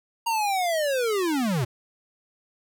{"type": "linear sweep", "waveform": "square", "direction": "down", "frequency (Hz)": [939, 110.9], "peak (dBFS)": -23, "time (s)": [0.26, 1.65], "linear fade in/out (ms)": 10, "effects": []}